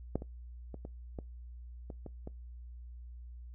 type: clicks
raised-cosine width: 2 ms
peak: -18 / -30 / -30 / -30 / -27 / -30 / -30 / -29 dBFS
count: 8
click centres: 0.156 / 0.221 / 0.743 / 0.851 / 1.188 / 1.902 / 2.063 / 2.274 s
effects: noise-tail reverb RT60 0.2 s tail -23 dB re dry + added 60 Hz sine -45 dBFS peak until 3.54 s